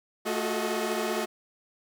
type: tone cluster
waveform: sawtooth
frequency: 222 / 357.6 / 372.6 / 432.8 / 629 Hz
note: A3 / F4 / F#4 / A4 / D#5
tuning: +16 / +41 / +12 / -29 / +19 cents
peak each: -30 dBFS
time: 0.25-1.26 s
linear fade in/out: 20 ms
effects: none